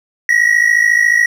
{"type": "tone pair together", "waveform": "triangle", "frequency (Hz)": [1883.9, 1938], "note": ["A#6", "B6"], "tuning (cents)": [18, -33], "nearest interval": "unison", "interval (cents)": 49, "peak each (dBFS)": -10, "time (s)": [0.29, 1.26], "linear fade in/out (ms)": 2, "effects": []}